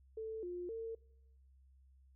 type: tone with pitch steps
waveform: sine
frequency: 442 / 354.5 / 452.3 Hz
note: A4 / F4 / A4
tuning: +8 / +26 / +48 cents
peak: -40 dBFS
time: 0.17-0.95 s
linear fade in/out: 5 ms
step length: 260 ms
effects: noise-tail reverb RT60 0.9 s tail -25 dB re dry + added 66 Hz sine -62 dBFS peak until 2.15 s